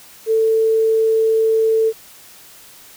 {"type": "tone", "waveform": "sine", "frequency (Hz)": 444.6, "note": "A4", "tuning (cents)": 18, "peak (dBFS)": -12, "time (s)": [0.26, 1.93], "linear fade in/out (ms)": 50, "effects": ["white hiss -43 dBFS RMS until 2.96 s"]}